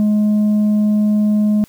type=tone with tanh clipping; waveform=sine; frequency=210.4 Hz; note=G#3; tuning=23 cents sharp; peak=-12 dBFS; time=0-1.64 s; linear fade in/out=0 ms; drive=3 dB; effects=white hiss -50 dBFS RMS until 1.68 s